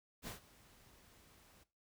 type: noise with ADSR envelope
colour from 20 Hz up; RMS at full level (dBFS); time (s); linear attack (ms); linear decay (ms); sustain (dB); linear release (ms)
pink; -45; 0.22-1.64; 56; 120; -20; 13
effects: noise-tail reverb RT60 0.3 s tail -17 dB re dry